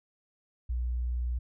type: tone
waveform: sine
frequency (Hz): 60.7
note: B1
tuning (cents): -29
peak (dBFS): -28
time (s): 0.69-1.39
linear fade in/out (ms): 10
effects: none